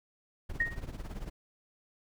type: noise with tremolo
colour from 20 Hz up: brown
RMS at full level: -36 dBFS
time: 0.49-1.3 s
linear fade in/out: 10 ms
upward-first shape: triangle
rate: 18 Hz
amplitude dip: 85%
type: tone with exponential decay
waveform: sine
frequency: 1864.7 Hz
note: A#6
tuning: in tune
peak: -23 dBFS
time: 0.6-0.82 s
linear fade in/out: 5 ms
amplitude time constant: 46 ms
effects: none